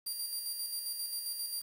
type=tone with tremolo; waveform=15% pulse; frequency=4744 Hz; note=D8; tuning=17 cents sharp; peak=-28 dBFS; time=0.06-1.62 s; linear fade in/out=10 ms; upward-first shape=square; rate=7.5 Hz; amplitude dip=40%; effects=9-bit